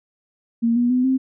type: tone with pitch steps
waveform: sine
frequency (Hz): 231.9 / 241.6 / 251.7 / 262.3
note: A#3 / B3 / B3 / C4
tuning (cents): -9 / -38 / +33 / +4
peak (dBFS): -15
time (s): 0.62-1.18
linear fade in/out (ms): 20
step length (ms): 140
effects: none